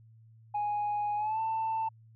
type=tone with pitch glide; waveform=sine; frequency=830 to 889.6 Hz; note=G#5 to A5; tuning=-1 to +19 cents; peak=-27 dBFS; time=0.54-1.89 s; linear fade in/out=10 ms; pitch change=+120 cents; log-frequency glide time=1.16-1.4 s; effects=tanh soft clip ceiling -26 dBFS + added 112 Hz sine -54 dBFS peak until 2.15 s